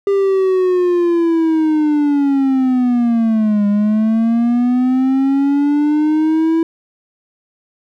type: linear two-way sweep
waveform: triangle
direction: down then up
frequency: 399.6 to 203.1 to 329.5 Hz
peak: -9 dBFS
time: 0.07-6.63 s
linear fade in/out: 2 ms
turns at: 3.67 s
effects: none